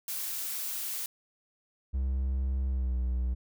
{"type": "noise", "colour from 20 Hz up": "blue", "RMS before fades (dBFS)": -35, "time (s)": [0.08, 1.06], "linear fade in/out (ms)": 2}
{"type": "tone with pitch glide", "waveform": "triangle", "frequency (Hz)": [65.8, 62.11], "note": ["C2", "B1"], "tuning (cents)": [10, 10], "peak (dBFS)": -25, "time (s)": [1.93, 3.35], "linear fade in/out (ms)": 20, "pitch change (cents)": -100, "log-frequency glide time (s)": [2.68, 2.96]}
{"effects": []}